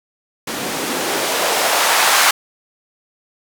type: noise with band-pass filter sweep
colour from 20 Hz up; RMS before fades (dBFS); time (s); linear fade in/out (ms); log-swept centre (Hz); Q
blue; -17; 0.47-2.31; 5; 220 to 1100; 1.3
effects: none